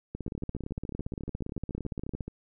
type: two click trains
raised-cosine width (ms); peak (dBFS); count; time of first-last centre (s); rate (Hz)
3; -22 / -24; 37 / 29; 0.15-2.207 / 0.28-2.28; 17.5 / 14
effects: none